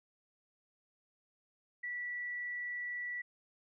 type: tone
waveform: sine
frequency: 1954 Hz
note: B6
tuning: 19 cents flat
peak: -37 dBFS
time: 1.83-3.22 s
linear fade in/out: 10 ms
effects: none